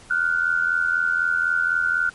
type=tone pair together; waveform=sine; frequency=1413 / 1497 Hz; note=F6 / F#6; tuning=+20 / +20 cents; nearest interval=minor second; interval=100 cents; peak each=-21 dBFS; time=0.1-2.1 s; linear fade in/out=10 ms; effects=pink hiss -47 dBFS RMS until 2.14 s + MP3 48 kbps